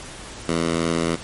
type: tone with high-pass filter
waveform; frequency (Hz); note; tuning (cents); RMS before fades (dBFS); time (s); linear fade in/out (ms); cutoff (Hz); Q
10% pulse; 83.1; E2; +15; -22; 0.48-1.16; 10; 170; 0.82
effects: pink hiss -37 dBFS RMS until 1.23 s + MP3 48 kbps